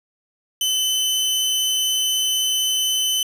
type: tone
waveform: sawtooth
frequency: 3037 Hz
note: F#7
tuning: 44 cents sharp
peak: -15 dBFS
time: 0.61-3.23 s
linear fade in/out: 2 ms
effects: resampled to 32000 Hz + 7-bit